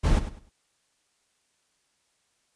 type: noise with echo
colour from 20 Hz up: brown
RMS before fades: -20 dBFS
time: 0.03-0.2 s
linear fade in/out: 20 ms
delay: 100 ms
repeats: 3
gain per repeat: -12 dB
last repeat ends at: 0.5 s
effects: white hiss -71 dBFS RMS until 2.55 s + resampled to 22050 Hz